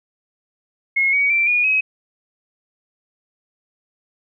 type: tone with pitch steps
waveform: sine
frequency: 2165 / 2254 / 2347 / 2444 / 2545 Hz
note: C#7 / C#7 / D7 / D#7 / D#7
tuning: -41 / +28 / -2 / -32 / +39 cents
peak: -14 dBFS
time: 0.96-1.81 s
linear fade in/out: 10 ms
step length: 170 ms
effects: none